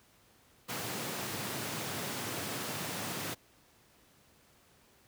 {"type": "high-pass noise", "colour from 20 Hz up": "pink", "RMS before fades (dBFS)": -38, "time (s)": [0.68, 3.35], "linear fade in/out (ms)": 20, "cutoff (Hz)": 100, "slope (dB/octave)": 48, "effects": ["pink hiss -64 dBFS RMS until 5.07 s", "high-pass 60 Hz 12 dB/octave"]}